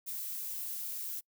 violet noise, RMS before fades -39 dBFS, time 0.06-1.21 s, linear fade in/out 20 ms, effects noise-tail reverb RT60 0.1 s tail -26 dB re dry

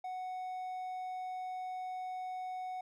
triangle tone, 740 Hz, F#5, in tune, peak -36 dBFS, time 0.04-2.81 s, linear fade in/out 5 ms, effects none

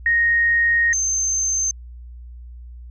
sine tone pair in turn, 1864.7 / 6272 Hz, A#6 / G8, 0 / 0 cents, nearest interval octave + major sixth, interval 2100 cents, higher second, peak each -14 / -18 dBFS, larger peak first, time 0.06-0.93 / 0.93-1.71 s, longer first, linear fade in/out 2 ms, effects added 60 Hz sine -35 dBFS peak until 2.9 s

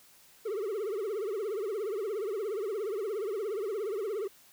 triangle tone with vibrato, 415 Hz, G#4, 1 cent flat, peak -29 dBFS, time 0.45-4.28 s, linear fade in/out 10 ms, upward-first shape triangle, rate 17 Hz, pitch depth 210 cents each way, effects white hiss -59 dBFS RMS until 4.52 s

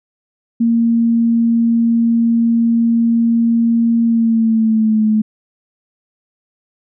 sine tone with pitch glide, 231.4 to 215.9 Hz, A#3 to A3, -13 to -33 cents, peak -10 dBFS, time 0.6-5.22 s, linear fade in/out 10 ms, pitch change -120 cents, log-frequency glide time 4.04-5.04 s, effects none

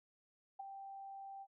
sine tone with ADSR envelope, 784 Hz, G5, in tune, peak -40 dBFS, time 0.59-1.47 s, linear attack 11 ms, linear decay 11 ms, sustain -7 dB, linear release 53 ms, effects none

